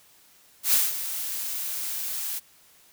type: noise with ADSR envelope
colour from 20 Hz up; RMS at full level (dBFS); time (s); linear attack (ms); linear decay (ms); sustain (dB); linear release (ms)
blue; -19; 0.63-2.4; 99; 190; -12; 23
effects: white hiss -57 dBFS RMS until 2.92 s